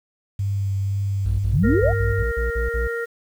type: tone with vibrato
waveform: sine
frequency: 98.7 Hz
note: G2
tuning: 12 cents sharp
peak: -20 dBFS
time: 0.39-2.23 s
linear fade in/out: 5 ms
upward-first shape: triangle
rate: 2 Hz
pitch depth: 20 cents each way
type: tone bursts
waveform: triangle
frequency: 58.6 Hz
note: A#1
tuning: 10 cents sharp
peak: -19 dBFS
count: 9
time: 1.25-2.878 s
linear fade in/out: 10 ms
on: 140 ms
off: 46 ms
type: exponential sweep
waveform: sine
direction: up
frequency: 110 to 790 Hz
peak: -16 dBFS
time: 1.51-1.93 s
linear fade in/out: 50 ms
type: harmonic tone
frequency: 466.2 Hz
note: A#4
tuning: in tune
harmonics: 1 / 3 / 4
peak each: -25 / -30 / -31 dBFS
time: 1.63-3.06 s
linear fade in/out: 20 ms
effects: 8-bit